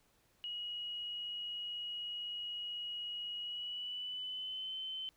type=tone with pitch glide; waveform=sine; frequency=2901 to 3068 Hz; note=F#7 to G7; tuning=-35 to -38 cents; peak=-39 dBFS; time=0.44-5.09 s; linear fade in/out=0 ms; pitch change=+97 cents; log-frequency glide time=3.4-4.75 s; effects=pink hiss -72 dBFS RMS until 5.16 s